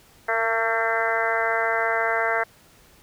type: harmonic tone with a mistuned harmonic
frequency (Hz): 225.9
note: A3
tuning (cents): +46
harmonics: 2 / 3 / 4 / 5 / 6 / 7 / 8 / 9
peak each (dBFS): -29 / -26 / -30 / -32 / -29 / -27 / -30 / -29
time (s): 0.28-2.44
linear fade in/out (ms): 10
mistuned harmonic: 2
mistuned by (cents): +20
effects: pink hiss -54 dBFS RMS until 3.02 s